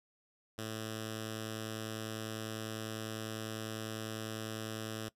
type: tone with notch filter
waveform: 5% pulse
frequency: 110 Hz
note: A2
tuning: in tune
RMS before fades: -41 dBFS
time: 0.58-5.09 s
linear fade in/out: 5 ms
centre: 910 Hz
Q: 0.95
effects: noise-tail reverb RT60 0.1 s tail -20 dB re dry + resampled to 32000 Hz